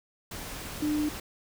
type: tone in noise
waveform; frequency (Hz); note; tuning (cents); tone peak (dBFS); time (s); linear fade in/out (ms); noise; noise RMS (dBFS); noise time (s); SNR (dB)
sine; 300; D4; +37; -25; 0.82-1.09; 5; pink; -39; 0.31-1.2; +11
effects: none